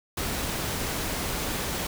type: noise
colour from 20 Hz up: pink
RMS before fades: -30 dBFS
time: 0.17-1.87 s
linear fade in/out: 5 ms
effects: none